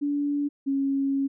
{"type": "tone pair in turn", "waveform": "sine", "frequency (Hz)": [288.1, 274.4], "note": ["D4", "C#4"], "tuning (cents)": [-33, -17], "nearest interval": "minor second", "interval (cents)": 84, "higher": "first", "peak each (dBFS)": [-23, -22], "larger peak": "second", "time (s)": [[0.01, 0.49], [0.66, 1.28]], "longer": "second", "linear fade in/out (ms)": 20, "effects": []}